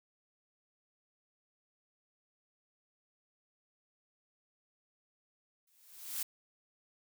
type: noise with exponential growth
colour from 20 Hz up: blue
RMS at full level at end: -34 dBFS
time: 5.67-6.23 s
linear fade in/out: 5 ms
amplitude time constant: 120 ms
effects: none